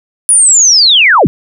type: linear sweep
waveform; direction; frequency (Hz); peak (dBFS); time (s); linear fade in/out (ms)
sine; down; 9920 to 92.5; -3; 0.29-1.27; 0
effects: none